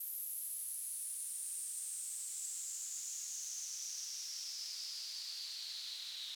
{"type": "noise with band-pass filter sweep", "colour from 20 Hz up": "white", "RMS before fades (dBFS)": -44, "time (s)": [0, 6.35], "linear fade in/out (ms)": 5, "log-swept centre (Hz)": [12000, 3800], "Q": 6.4, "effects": []}